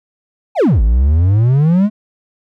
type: exponential two-way sweep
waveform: triangle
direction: down then up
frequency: 913 to 51 to 217.7 Hz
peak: -6 dBFS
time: 0.55-1.9 s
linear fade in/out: 50 ms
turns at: 0.82 s
effects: none